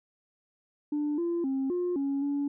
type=tone with pitch steps; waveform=sine; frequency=295.6 / 342 / 268.2 / 355.6 / 277.5 / 284.4 Hz; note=D4 / F4 / C4 / F4 / C#4 / C#4; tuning=+11 / -36 / +43 / +31 / +2 / +45 cents; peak=-25 dBFS; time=0.92-2.48 s; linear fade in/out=5 ms; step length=260 ms; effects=tanh soft clip ceiling -24 dBFS